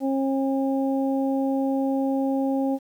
harmonic tone, 270 Hz, C#4, 45 cents flat, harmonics 1 / 2 / 3, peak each -22 / -28 / -32 dBFS, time 0-2.79 s, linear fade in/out 50 ms, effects 9-bit

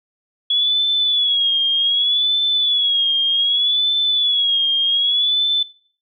sine tone with vibrato, 3369 Hz, G#7, 24 cents sharp, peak -14 dBFS, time 0.5-5.63 s, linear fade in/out 5 ms, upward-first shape sine, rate 0.65 Hz, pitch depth 79 cents each way, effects noise-tail reverb RT60 0.5 s tail -20 dB re dry

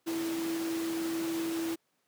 sine tone in noise, 329.6 Hz, E4, in tune, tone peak -30 dBFS, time 0.06-1.76 s, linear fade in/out 20 ms, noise pink, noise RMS -40 dBFS, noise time 0.06-1.76 s, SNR +7 dB, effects pink hiss -75 dBFS RMS until 2.07 s + high-pass 200 Hz 12 dB/octave

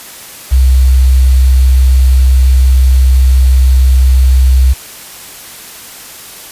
sine tone with quantisation, 64.7 Hz, C2, 19 cents flat, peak -3 dBFS, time 0.51-4.74 s, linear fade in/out 20 ms, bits 5, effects white hiss -30 dBFS RMS until 6.51 s + resampled to 32000 Hz

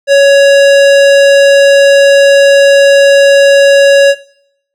sine tone with hard clipping, 558 Hz, C#5, 11 cents sharp, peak -4 dBFS, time 0.07-4.15 s, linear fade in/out 50 ms, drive 18 dB, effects noise-tail reverb RT60 0.7 s tail -19 dB re dry

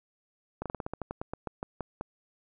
slowing click train, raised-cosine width 1 ms, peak -20 dBFS, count 15, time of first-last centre 0.62-2.01 s, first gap 37 ms, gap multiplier 1.14, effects none

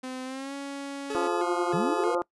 sawtooth tone with pitch glide, 257.3 to 279 Hz, C4 to C#4, -29 to +11 cents, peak -30 dBFS, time 0.03-1.28 s, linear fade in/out 10 ms, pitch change +140 cents, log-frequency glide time 0.24-0.54 s
40% pulse tone with vibrato, 392 Hz, G4, in tune, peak -30 dBFS, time 1.1-2.15 s, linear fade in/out 2 ms, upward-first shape square, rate 1.6 Hz, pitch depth 150 cents each way
harmonic tone, 174.61 Hz, F3, in tune, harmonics 2 / 3 / 4 / 5 / 6 / 7 / 8, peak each -29 / -34 / -35 / -33 / -38 / -34 / -41 dBFS, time 1.15-2.22 s, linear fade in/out 0 ms
sine linear sweep, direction up, 142.7 to 550 Hz, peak -27 dBFS, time 1.73-2.19 s, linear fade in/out 10 ms
effects noise-tail reverb RT60 0.1 s tail -22 dB re dry + resampled to 24000 Hz

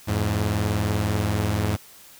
sawtooth tone pair together, 85.3 / 105.6 Hz, F2 / G#2, -40 / +29 cents, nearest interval major third, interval 369 cents, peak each -22 / -19 dBFS, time 0.07-1.77 s, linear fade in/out 20 ms, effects white hiss -48 dBFS RMS until 2.19 s

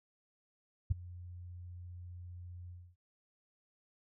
sine tone with ADSR envelope, 88.5 Hz, F2, 23 cents sharp, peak -23 dBFS, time 0.9-2.96 s, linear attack 14 ms, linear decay 13 ms, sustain -22 dB, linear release 270 ms, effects none

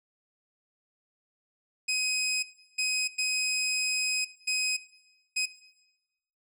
20% pulse tone bursts at uneven times, 2520 Hz, D#7, 21 cents sharp, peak -21 dBFS, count 5, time 1.88-2.43 / 2.78-3.08 / 3.18-4.25 / 4.47-4.77 / 5.36-5.46 s, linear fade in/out 10 ms, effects noise-tail reverb RT60 1.0 s tail -18 dB re dry + low-pass 12000 Hz 12 dB/octave

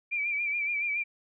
sine tone with vibrato, 2349 Hz, D7, in tune, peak -27 dBFS, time 0.11-1.04 s, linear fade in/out 20 ms, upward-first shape sine, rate 7.1 Hz, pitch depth 54 cents each way, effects none

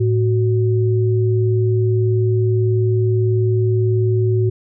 sine tone pair together, 110 / 371.6 Hz, A2 / F#4, 0 / +7 cents, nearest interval octave + major sixth, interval 2107 cents, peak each -14 / -19 dBFS, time 0-4.5 s, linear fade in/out 10 ms, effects none

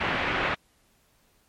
white low-pass noise, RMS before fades -27 dBFS, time 0-0.55 s, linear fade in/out 10 ms, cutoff 2500 Hz, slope 24 dB/octave, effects pink hiss -65 dBFS RMS until 1.48 s + MP3 64 kbps

